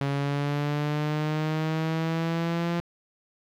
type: exponential sweep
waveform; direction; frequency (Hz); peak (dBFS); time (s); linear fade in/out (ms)
sawtooth; up; 139.1 to 172.1; -21; 0.01-2.8; 0
effects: low-pass 4000 Hz 12 dB/octave + 10-bit